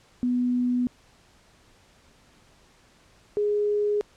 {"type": "tone pair in turn", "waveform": "sine", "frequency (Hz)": [246.9, 415.2], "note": ["B3", "G#4"], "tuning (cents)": [0, 0], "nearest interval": "major sixth", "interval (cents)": 900, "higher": "second", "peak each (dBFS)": -21, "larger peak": "neither", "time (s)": [[0.23, 0.87], [3.37, 4.01]], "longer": "neither", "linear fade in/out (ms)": 0, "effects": ["pink hiss -58 dBFS RMS until 4.16 s", "low-pass 8000 Hz 12 dB/octave"]}